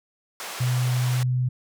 pink band-pass noise, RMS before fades -35 dBFS, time 0.4-1.23 s, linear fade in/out 0 ms, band 630 to 13000 Hz, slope 12 dB/octave
sine tone with pitch glide, 125.2 to 126.07 Hz, B2 to B2, +24 to +36 cents, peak -20 dBFS, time 0.6-1.49 s, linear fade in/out 10 ms, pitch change +12 cents, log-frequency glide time 1.06-1.18 s
effects none

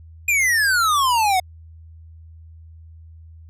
square exponential sweep, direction down, 2468 to 719 Hz, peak -16 dBFS, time 0.28-1.4 s, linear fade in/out 5 ms, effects added 81 Hz sine -40 dBFS peak until 3.49 s + resampled to 32000 Hz

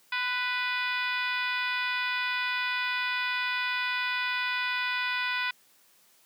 harmonic tone with a mistuned harmonic, 495 Hz, B4, 4 cents sharp, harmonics 2 / 3 / 4 / 5 / 6 / 7 / 8 / 9 / 10, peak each -35 / -32 / -34 / -33 / -42 / -38 / -43 / -47 / -45 dBFS, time 0.12-5.51 s, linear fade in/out 5 ms, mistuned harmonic 2, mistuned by +21 cents, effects white hiss -62 dBFS RMS until 6.25 s + high-pass 150 Hz 12 dB/octave

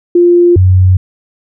sine tone pair in turn, 349.2 / 92.66 Hz, F4 / F#2, 0 / +3 cents, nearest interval octave + major seventh, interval 2297 cents, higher first, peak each -3 dBFS, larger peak neither, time 0.15-0.56 / 0.56-0.97 s, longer neither, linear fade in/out 5 ms, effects none

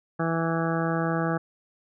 harmonic tone, 164.81 Hz, E3, in tune, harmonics 1 / 2 / 3 / 4 / 5 / 7 / 8 / 9 / 10, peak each -27 / -30 / -32 / -33 / -34 / -35 / -36 / -37 / -37 dBFS, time 0.19-1.38 s, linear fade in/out 10 ms, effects none

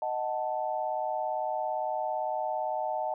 sine chord, D# diminished, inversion none, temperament equal, 622.3 / 740 / 880 Hz, D#5 / F#5 / A5, 0 / 0 / 0 cents, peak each -33 dBFS, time 0.02-3.14 s, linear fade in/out 2 ms, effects none

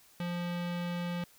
square tone with low-pass filter, 174.61 Hz, F3, in tune, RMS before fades -35 dBFS, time 0.2-1.24 s, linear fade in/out 2 ms, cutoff 3400 Hz, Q 1.5, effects white hiss -61 dBFS RMS until 1.38 s

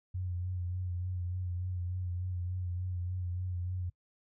sine tone with vibrato, 90.1 Hz, F#2, 45 cents flat, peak -33 dBFS, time 0.14-3.9 s, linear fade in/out 10 ms, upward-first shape sine, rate 3.4 Hz, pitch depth 37 cents each way, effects noise-tail reverb RT60 0.1 s tail -22 dB re dry

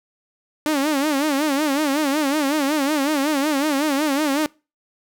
sawtooth tone with vibrato, 290 Hz, D4, 22 cents flat, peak -14 dBFS, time 0.66-4.46 s, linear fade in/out 0 ms, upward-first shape sine, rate 5.4 Hz, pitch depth 130 cents each way, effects noise-tail reverb RT60 0.3 s tail -24 dB re dry

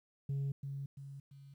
sine tone with echo, 138.59 Hz, C#3, in tune, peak -31 dBFS, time 0.29-0.52 s, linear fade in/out 5 ms, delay 340 ms, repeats 3, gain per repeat -7 dB, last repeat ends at 1.54 s, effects tanh soft clip ceiling -32 dBFS + 12-bit

